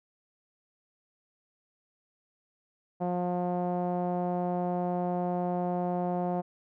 sawtooth tone with low-pass filter, 178 Hz, F3, 33 cents sharp, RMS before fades -30 dBFS, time 3-6.42 s, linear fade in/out 20 ms, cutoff 730 Hz, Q 3.4, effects none

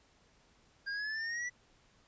square exponential sweep, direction up, 1600 to 1975.5 Hz, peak -36 dBFS, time 0.86-1.5 s, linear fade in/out 20 ms, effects pink hiss -67 dBFS RMS until 2.07 s + resampled to 16000 Hz

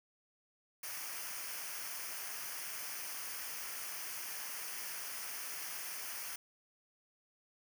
white noise with comb filter, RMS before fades -43 dBFS, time 0.83-6.36 s, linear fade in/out 5 ms, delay 0.26 ms, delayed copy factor -0.7, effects none

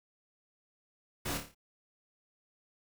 pink noise with echo, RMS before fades -36 dBFS, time 1.25-1.38 s, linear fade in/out 10 ms, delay 28 ms, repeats 6, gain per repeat -5 dB, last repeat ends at 1.548 s, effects none

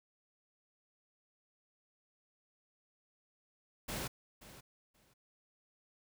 pink noise with echo, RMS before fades -40 dBFS, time 3.88-4.08 s, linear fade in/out 10 ms, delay 530 ms, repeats 2, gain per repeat -15 dB, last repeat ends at 5.14 s, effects none

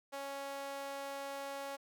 sawtooth tone with high-pass filter, 277.2 Hz, C#4, in tune, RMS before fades -43 dBFS, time 0.12-1.77 s, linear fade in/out 20 ms, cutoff 630 Hz, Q 2, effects none

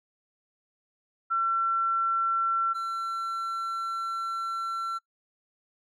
sine / triangle tone pair in turn, 1350 / 1350 Hz, E6 / E6, +41 / +41 cents, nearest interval unison, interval 0 cents, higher neither, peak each -23 / -27 dBFS, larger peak first, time 1.3-2.74 / 2.74-4.99 s, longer second, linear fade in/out 20 ms, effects noise-tail reverb RT60 0.1 s tail -21 dB re dry

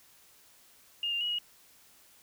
sine tone with pitch steps, 2833 / 2794 / 2907 / 2885 Hz, F7 / F7 / F#7 / F#7, +24 / 0 / -31 / -44 cents, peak -29 dBFS, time 1.03-1.386 s, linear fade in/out 2 ms, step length 89 ms, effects white hiss -60 dBFS RMS until 2.22 s

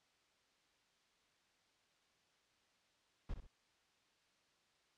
brown noise with echo, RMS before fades -41 dBFS, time 3.29-3.34 s, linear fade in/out 5 ms, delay 64 ms, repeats 2, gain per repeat -9 dB, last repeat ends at 3.468 s, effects white hiss -75 dBFS RMS until 4.97 s + low-pass 5000 Hz 12 dB/octave

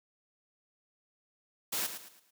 white noise with echo, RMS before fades -33 dBFS, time 1.72-1.87 s, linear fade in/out 10 ms, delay 110 ms, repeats 4, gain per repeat -9 dB, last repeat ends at 2.31 s, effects high-pass 200 Hz 12 dB/octave

